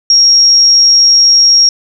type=tone; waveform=sine; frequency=5588 Hz; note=F8; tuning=in tune; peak=-3 dBFS; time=0.1-1.69 s; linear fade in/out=2 ms; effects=none